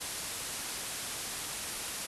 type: low-pass noise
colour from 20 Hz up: white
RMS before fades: -39 dBFS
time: 0-2.07 s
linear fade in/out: 20 ms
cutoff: 12000 Hz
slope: 96 dB/octave
effects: none